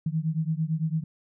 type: beating tone pair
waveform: sine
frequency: 155.56 / 164.46 Hz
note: D#3 / E3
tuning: 0 / -4 cents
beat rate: 8.9 Hz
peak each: -27 / -28 dBFS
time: 0.06-1.04 s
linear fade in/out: 5 ms
effects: none